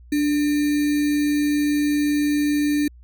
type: tone with sample-and-hold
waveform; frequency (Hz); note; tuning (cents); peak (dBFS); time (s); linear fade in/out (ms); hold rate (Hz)
sine; 293.7; D4; 0; -17; 0.12-2.88; 5; 2100
effects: added 60 Hz sine -43 dBFS peak until 3.03 s